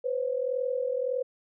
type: tone pair together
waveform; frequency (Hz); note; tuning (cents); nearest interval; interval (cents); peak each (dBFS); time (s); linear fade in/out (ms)
sine; 499 / 540.7; B4 / C#5; +18 / -43; minor second; 139; -28 / -31; 0.04-1.23; 10
effects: none